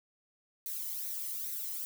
violet noise with flanger, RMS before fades -38 dBFS, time 0.66-1.85 s, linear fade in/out 0 ms, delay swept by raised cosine 0.49 to 1 ms, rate 2.4 Hz, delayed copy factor +0.65, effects none

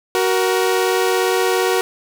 sawtooth tone pair together, 373.7 / 471 Hz, F#4 / A#4, +17 / +18 cents, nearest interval major third, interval 401 cents, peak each -13 / -15 dBFS, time 0.15-1.81 s, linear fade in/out 0 ms, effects 8-bit

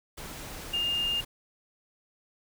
sine tone in noise, 2818 Hz, F7, 15 cents sharp, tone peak -26 dBFS, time 0.73-1.21 s, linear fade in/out 10 ms, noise pink, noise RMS -41 dBFS, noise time 0.17-1.25 s, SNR +12 dB, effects none

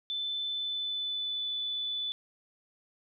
sine tone with pitch glide, 3520 to 3484 Hz, A7 to A7, 0 to -18 cents, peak -31 dBFS, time 0.1-2.12 s, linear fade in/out 0 ms, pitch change -18 cents, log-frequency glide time 0.46-1.51 s, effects none

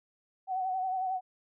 sine tone with vibrato, 750 Hz, F#5, 23 cents sharp, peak -29 dBFS, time 0.47-1.21 s, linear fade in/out 50 ms, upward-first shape triangle, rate 11 Hz, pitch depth 49 cents each way, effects none

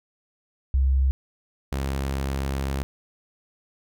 sine / sawtooth tone pair in turn, 66.6 / 67.92 Hz, C2 / C#2, +31 / -35 cents, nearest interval unison, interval 34 cents, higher second, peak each -17 / -21 dBFS, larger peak first, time 0.74-1.11 / 1.72-2.83 s, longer second, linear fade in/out 0 ms, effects none

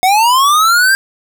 square linear sweep, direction up, 720 to 1602 Hz, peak -8 dBFS, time 0.03-0.95 s, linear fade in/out 0 ms, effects none

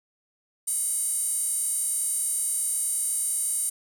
square tone with high-pass filter, 430.2 Hz, A4, 39 cents flat, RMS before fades -27 dBFS, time 0.67-3.7 s, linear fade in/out 10 ms, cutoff 9200 Hz, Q 9.4, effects none

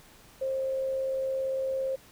sine tone with amplitude modulation, 531 Hz, C5, 25 cents sharp, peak -26 dBFS, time 0.41-1.96 s, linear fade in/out 10 ms, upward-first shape sine, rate 77.7 Hz, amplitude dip 25%, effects pink hiss -55 dBFS RMS until 2.11 s

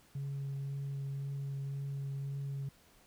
sine tone with vibrato, 138.59 Hz, C#3, in tune, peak -34 dBFS, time 0.15-2.69 s, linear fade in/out 5 ms, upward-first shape triangle, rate 1.9 Hz, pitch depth 11 cents each way, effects tanh soft clip ceiling -34 dBFS + pink hiss -64 dBFS RMS until 3.06 s

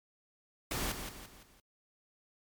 pink noise with echo, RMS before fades -35 dBFS, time 0.71-0.92 s, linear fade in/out 2 ms, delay 170 ms, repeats 4, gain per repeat -7 dB, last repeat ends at 1.6 s, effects MP3 96 kbps

